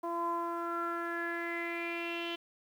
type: tone with low-pass filter sweep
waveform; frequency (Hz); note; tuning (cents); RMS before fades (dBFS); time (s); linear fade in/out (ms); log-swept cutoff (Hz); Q
sawtooth; 340; F4; -46; -36; 0.03-2.36; 10; 900 to 3100; 7.3
effects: 10-bit